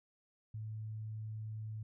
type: tone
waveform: sine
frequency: 108.8 Hz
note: A2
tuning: 19 cents flat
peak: -40 dBFS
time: 0.54-1.83 s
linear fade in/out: 5 ms
effects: none